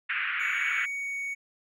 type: band-pass noise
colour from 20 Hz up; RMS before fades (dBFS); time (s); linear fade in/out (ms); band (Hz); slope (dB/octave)
pink; -30; 0.09-0.86; 10; 1400 to 2600; 48
type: tone with pitch glide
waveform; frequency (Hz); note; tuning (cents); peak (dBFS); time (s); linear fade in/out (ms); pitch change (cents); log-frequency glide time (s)
triangle; 2250 to 2232; C#7 to C#7; +25 to +11; -29; 0.39-1.35; 20; -14; 0.51-1.2
effects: none

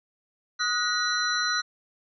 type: tone cluster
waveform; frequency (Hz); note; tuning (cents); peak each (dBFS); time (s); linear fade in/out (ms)
sine; 1253 / 1464 / 1899 / 4052 / 5850; D#6 / F#6 / A#6 / B7 / F#8; +12 / -19 / +32 / +44 / -21; -31 / -27 / -35 / -28 / -36; 0.59-1.62; 20
effects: none

